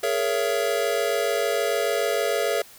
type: chord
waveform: square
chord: A# half-diminished seventh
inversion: third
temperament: just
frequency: 419.5 / 466.2 / 559.4 / 671.3 Hz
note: G#4 / A#4 / C#5 / E5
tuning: +17 / 0 / +16 / +31 cents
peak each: -28 dBFS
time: 0.03-2.62 s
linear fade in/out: 5 ms
effects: white hiss -48 dBFS RMS until 2.78 s